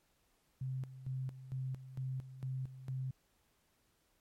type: tone with tremolo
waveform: sine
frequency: 130.81 Hz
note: C3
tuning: in tune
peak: -36 dBFS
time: 0.61-3.11 s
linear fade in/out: 5 ms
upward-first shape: square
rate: 2.2 Hz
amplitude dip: 75%
effects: pink hiss -75 dBFS RMS until 4.2 s + MP3 64 kbps